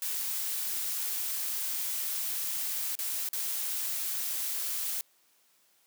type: noise with dropouts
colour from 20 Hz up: blue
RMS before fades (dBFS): -33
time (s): 0.02-5.01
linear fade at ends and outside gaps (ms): 1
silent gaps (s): 2.953-2.989 / 3.289-3.331
effects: white hiss -67 dBFS RMS until 5.86 s + high-pass 200 Hz 12 dB/octave